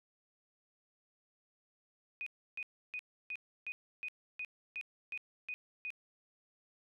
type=tone bursts; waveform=sine; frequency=2489 Hz; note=D#7; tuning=in tune; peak=-38 dBFS; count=11; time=2.21-5.904 s; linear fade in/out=0 ms; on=54 ms; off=310 ms; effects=none